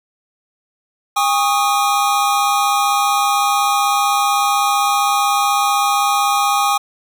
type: chord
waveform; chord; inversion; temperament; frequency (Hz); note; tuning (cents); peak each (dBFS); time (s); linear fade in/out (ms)
square; Ab suspended fourth; none; equal with one note detuned; 809.8 / 1108.7 / 1244.5; Ab5 / Db6 / Eb6; -44 / 0 / 0; -17 / -21 / -19; 1.16-6.78; 10
effects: none